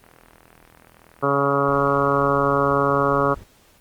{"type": "click train", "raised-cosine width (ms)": 0.5, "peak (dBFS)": -32, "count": 92, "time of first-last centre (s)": [0.04, 2.265], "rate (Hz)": 40.9}
{"type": "harmonic tone", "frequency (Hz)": 140, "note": "C#3", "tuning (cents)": 18, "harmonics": [1, 2, 3, 4, 5, 6, 7, 8, 9, 10], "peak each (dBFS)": [-27, -26, -23, -23, -30, -32, -29, -23, -24, -29], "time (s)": [1.22, 3.35], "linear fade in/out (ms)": 20}
{"type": "noise", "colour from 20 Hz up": "brown", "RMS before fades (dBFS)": -40, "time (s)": [1.67, 3.44], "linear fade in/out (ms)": 10}
{"effects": ["pink hiss -55 dBFS RMS until 3.8 s", "Opus 32 kbps"]}